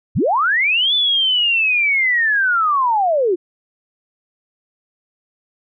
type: linear two-way sweep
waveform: sine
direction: up then down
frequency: 55 to 3520 to 332 Hz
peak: -13 dBFS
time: 0.15-3.36 s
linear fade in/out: 20 ms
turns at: 0.94 s
effects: none